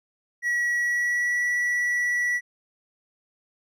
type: tone with pitch glide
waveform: triangle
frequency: 1926 to 1947.3 Hz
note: B6 to B6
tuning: -44 to -25 cents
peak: -20 dBFS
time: 0.42-2.41 s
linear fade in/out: 50 ms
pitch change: +19 cents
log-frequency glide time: 0.77-1.45 s
effects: none